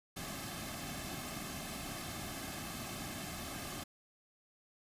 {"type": "noise with comb filter", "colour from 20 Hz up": "pink", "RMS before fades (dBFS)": -43, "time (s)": [0.16, 3.84], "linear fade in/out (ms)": 10, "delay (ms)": 2.1, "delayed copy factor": -0.7, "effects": ["resampled to 32000 Hz"]}